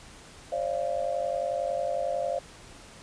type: tone cluster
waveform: sine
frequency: 537 / 588 / 687 Hz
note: C5 / D5 / F5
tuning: +45 / +2 / -29 cents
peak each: -31 dBFS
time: 0.52-2.39 s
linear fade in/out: 5 ms
effects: pink hiss -49 dBFS RMS until 3.02 s + resampled to 22050 Hz